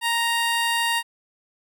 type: tone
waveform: 15% pulse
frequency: 932.3 Hz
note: A#5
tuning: in tune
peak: -14 dBFS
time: 0.01-1.03 s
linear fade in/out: 50 ms
effects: none